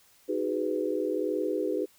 sine chord, G# minor seventh, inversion second, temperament just, 311.5 / 373.8 / 415.3 / 498.4 Hz, D#4 / F#4 / G#4 / B4, +2 / +18 / 0 / +16 cents, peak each -32 dBFS, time 0.28-1.86 s, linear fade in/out 20 ms, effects white hiss -61 dBFS RMS until 1.98 s

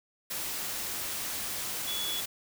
sine tone in noise, 3400 Hz, G#7, 40 cents sharp, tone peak -33 dBFS, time 1.87-2.21 s, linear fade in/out 10 ms, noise white, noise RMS -35 dBFS, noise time 0.3-2.26 s, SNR -1 dB, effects none

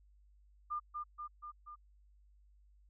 sine tone with echo, 1204 Hz, D6, 43 cents sharp, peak -35 dBFS, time 0.7-0.8 s, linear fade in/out 20 ms, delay 240 ms, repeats 4, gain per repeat -3 dB, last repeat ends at 1.76 s, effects added 50 Hz sine -62 dBFS peak until 2.89 s

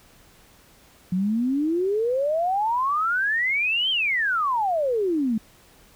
sine exponential two-way sweep, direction up then down, 176.8 to 3200 to 210.4 Hz, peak -20 dBFS, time 1.12-5.38 s, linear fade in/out 5 ms, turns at 3.9 s, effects pink hiss -54 dBFS RMS until 5.95 s

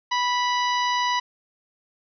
harmonic tone, 984 Hz, B5, 7 cents flat, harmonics 1 / 2 / 3 / 4 / 5 / 6, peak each -22 / -28 / -31 / -33 / -35 / -39 dBFS, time 0.11-1.2 s, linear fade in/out 10 ms, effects none

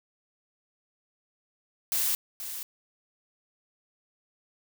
blue noise with echo, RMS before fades -27 dBFS, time 1.92-2.15 s, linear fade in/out 0 ms, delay 480 ms, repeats 1, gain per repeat -10 dB, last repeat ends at 2.63 s, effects none

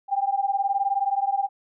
sine beating tone pair, 784 / 803 Hz, G5 / G5, 0 / +41 cents, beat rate 19 Hz, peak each -24 dBFS, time 0.08-1.49 s, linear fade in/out 50 ms, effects none

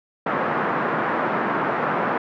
white band-pass noise, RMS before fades -23 dBFS, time 0.26-2.18 s, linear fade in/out 5 ms, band 150 to 1500 Hz, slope 24 dB/octave, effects none

